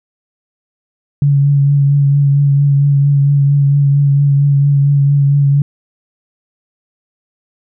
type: tone with vibrato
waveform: sine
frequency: 141.3 Hz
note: C#3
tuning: 34 cents sharp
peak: -7 dBFS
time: 1.22-5.62 s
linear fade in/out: 2 ms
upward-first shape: triangle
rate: 4.4 Hz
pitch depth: 26 cents each way
effects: none